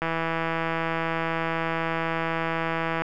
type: click train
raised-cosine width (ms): 0.5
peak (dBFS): -12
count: 493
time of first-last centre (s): 0.02-3.02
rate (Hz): 164
effects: none